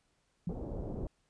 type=tone with exponential decay; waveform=sine; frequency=171.6 Hz; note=F3; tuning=30 cents flat; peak=-29 dBFS; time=0.47-0.59 s; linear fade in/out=5 ms; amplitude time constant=24 ms
type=low-pass noise; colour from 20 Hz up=pink; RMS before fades=-39 dBFS; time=0.49-1.07 s; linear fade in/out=2 ms; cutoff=640 Hz; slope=24 dB/octave
effects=pink hiss -75 dBFS RMS until 1.29 s + resampled to 22050 Hz